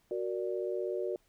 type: chord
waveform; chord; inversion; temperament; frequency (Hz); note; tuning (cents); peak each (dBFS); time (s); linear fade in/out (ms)
sine; Gb augmented; none; equal; 370 / 466.2 / 587.3; Gb4 / Bb4 / D5; 0 / 0 / 0; -34 / -37 / -38; 0.11-1.16; 2
effects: pink hiss -71 dBFS RMS until 1.28 s